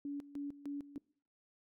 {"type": "tone with tremolo", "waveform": "sine", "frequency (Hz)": 285, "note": "C#4", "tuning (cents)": 48, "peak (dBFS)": -38, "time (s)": [0.05, 0.98], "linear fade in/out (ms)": 2, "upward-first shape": "square", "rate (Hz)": 3.3, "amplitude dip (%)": 80, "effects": ["noise-tail reverb RT60 0.6 s tail -25 dB re dry"]}